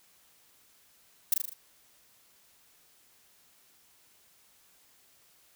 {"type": "noise with echo", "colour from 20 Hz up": "violet", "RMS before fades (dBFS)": -22, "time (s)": [1.32, 1.34], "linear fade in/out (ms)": 5, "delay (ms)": 39, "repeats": 5, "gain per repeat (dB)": -4, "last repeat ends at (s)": 1.535, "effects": ["white hiss -63 dBFS RMS until 5.55 s"]}